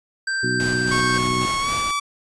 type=tone; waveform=square; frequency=1568 Hz; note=G6; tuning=in tune; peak=-22 dBFS; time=0.27-1.18 s; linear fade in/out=5 ms
type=harmonic tone; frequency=61.74 Hz; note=B1; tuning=in tune; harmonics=2 / 3 / 4 / 5 / 6; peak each=-27 / -31 / -28 / -31 / -27 dBFS; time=0.43-1.46 s; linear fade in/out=5 ms
type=noise with tremolo; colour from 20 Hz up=pink; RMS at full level=-30 dBFS; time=0.6-1.91 s; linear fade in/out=0 ms; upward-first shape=square; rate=3.7 Hz; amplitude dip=35%
type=tone with pitch glide; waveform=sawtooth; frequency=1098 to 1151.9 Hz; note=C#6 to D6; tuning=-17 to -34 cents; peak=-17 dBFS; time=0.91-2 s; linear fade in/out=10 ms; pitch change=+83 cents; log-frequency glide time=1.6-1.73 s
effects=resampled to 22050 Hz